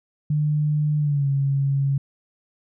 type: tone with pitch glide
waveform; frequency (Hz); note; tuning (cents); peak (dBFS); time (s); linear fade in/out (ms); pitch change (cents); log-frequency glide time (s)
sine; 150 to 138.35; D3 to C#3; +37 to -3; -18; 0.3-1.98; 5; -140; 0.99-1.28
effects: none